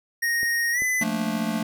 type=tone with pitch glide; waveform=square; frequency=1864.7 to 2010 Hz; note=A#6 to B6; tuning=0 to +30 cents; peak=-22 dBFS; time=0.22-1.04 s; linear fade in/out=10 ms; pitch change=+130 cents; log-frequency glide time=0.72-0.8 s
type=clicks; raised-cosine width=2 ms; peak=-25 dBFS; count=2; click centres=0.431 / 0.821 s
type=chord; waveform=square; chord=Bb major seventh; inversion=second; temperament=just; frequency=174.81 / 218.5 / 233.1 / 291.4 Hz; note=F3 / A3 / Bb3 / D4; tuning=+2 / -12 / 0 / -13 cents; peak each=-33 / -27 / -32 / -33 dBFS; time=1.01-1.63 s; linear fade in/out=5 ms
effects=none